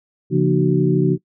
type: tone cluster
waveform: sine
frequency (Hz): 139.1 / 172.1 / 233.1 / 302.7 / 374.8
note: C#3 / F3 / A#3 / D#4 / F#4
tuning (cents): +6 / -25 / 0 / -48 / +22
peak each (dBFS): -18 / -18 / -26 / -21 / -19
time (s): 0.3-1.18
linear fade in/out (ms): 50
effects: noise-tail reverb RT60 0.1 s tail -22 dB re dry